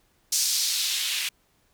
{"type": "noise with band-pass filter sweep", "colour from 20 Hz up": "blue", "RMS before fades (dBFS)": -26, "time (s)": [0.32, 1.29], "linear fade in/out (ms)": 5, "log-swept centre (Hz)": [5900, 2600], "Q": 1.9, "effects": ["pink hiss -66 dBFS RMS until 1.73 s"]}